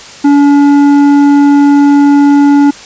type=tone with tanh clipping; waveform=sine; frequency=285.5 Hz; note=D4; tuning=49 cents flat; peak=-4 dBFS; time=0.24-2.71 s; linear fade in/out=10 ms; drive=10 dB; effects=white hiss -30 dBFS RMS until 2.85 s + resampled to 16000 Hz